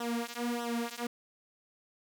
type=tone with flanger; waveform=sawtooth; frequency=237 Hz; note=A#3; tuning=29 cents sharp; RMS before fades=-35 dBFS; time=0-1.07 s; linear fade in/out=5 ms; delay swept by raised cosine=0.43 to 4.33 ms; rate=1.6 Hz; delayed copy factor=-1; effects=none